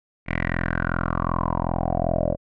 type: tone with low-pass filter sweep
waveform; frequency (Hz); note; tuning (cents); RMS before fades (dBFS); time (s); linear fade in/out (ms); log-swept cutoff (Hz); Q
10% pulse; 42.64; F1; -41; -24; 0.26-2.37; 50; 2200 to 560; 6.8
effects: none